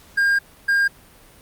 triangle tone bursts at uneven times, 1610 Hz, G6, 46 cents sharp, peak -13 dBFS, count 2, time 0.17-0.39 / 0.68-0.88 s, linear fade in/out 10 ms, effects pink hiss -49 dBFS RMS until 1.41 s + Opus 48 kbps

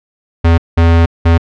square tone bursts at uneven times, 83.6 Hz, E2, 25 cents sharp, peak -6 dBFS, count 3, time 0.44-0.58 / 0.77-1.06 / 1.25-1.38 s, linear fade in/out 10 ms, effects low-pass 3000 Hz 12 dB/octave

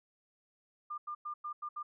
sine tone bursts at uneven times, 1200 Hz, D6, 37 cents sharp, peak -37 dBFS, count 6, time 0.9-0.98 / 1.07-1.15 / 1.25-1.34 / 1.44-1.53 / 1.62-1.69 / 1.76-1.83 s, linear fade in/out 10 ms, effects none

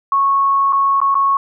sine tone with dropouts, 1102 Hz, C#6, 11 cents flat, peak -11 dBFS, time 0.12-1.37 s, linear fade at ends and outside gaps 2 ms, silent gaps 0.725-0.73 / 1.003-1.015 / 1.144-1.152 s, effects none

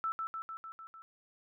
sine tone with echo, 1321 Hz, E6, 3 cents sharp, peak -31 dBFS, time 0.04-0.12 s, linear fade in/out 0 ms, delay 150 ms, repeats 6, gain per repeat -3 dB, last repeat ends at 1.02 s, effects none

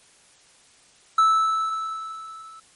triangle tone with level ramp, 1312 Hz, E6, 9 cents flat, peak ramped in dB -11 to -40 dBFS, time 1.18-2.6 s, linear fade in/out 5 ms, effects white hiss -55 dBFS RMS until 2.75 s + MP3 48 kbps

